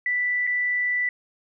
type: tone with dropouts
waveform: sine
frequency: 1975.5 Hz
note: B6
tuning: in tune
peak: -21 dBFS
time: 0.06-1.09 s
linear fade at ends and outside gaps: 2 ms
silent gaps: 0.469-0.473 s
effects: none